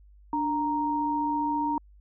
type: tone pair together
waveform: sine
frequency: 294.2 / 932.3 Hz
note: D4 / A#5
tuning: +3 / 0 cents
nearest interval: octave + minor sixth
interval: 1997 cents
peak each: -29 / -26 dBFS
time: 0.33-1.78 s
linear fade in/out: 2 ms
effects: added 50 Hz sine -51 dBFS peak until 2 s